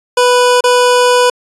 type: tone with dropouts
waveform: 25% pulse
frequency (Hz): 493.9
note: B4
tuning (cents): 0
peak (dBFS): -3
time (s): 0.17-1.3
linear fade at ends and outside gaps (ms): 5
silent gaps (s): 0.608-0.639
effects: resampled to 24000 Hz